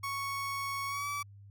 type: tone with pitch glide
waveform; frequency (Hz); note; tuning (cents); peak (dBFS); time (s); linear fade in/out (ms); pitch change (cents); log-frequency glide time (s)
30% pulse; 1108.7 to 1150.5; C#6 to D6; 0 to -36; -31; 0.03-1.23; 10; +64; 0.87-1.08
effects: added 100 Hz sine -50 dBFS peak until 1.5 s